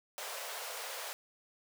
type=high-pass noise; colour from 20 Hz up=pink; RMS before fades=-42 dBFS; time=0.18-1.13 s; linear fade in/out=0 ms; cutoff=470 Hz; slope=48 dB/octave; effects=none